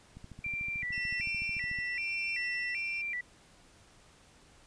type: click train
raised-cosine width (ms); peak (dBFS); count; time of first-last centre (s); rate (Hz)
5; -34; 23; 0.17-1.788; 13.6
type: tone with vibrato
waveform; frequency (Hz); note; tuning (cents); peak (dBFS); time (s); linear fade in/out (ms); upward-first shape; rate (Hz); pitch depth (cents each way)
sine; 2153; C7; +49; -33; 0.44-3.21; 5; square; 1.3; 160
type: tone with tremolo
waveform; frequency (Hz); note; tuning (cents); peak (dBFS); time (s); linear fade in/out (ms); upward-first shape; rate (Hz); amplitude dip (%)
35% pulse; 2697; E7; +39; -34; 0.92-3.02; 10; sine; 0.86; 45
effects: pink hiss -60 dBFS RMS until 4.66 s + resampled to 22050 Hz